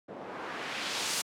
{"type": "noise with low-pass filter sweep", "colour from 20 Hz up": "white", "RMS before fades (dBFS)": -36, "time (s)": [0.08, 1.22], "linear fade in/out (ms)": 10, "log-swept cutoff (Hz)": [530, 9400], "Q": 0.9, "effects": ["high-pass 200 Hz 12 dB/octave"]}